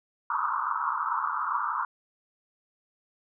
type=band-pass noise; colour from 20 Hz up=pink; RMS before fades=-29 dBFS; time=0.3-1.85 s; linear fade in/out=2 ms; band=920 to 1400 Hz; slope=96 dB/octave; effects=none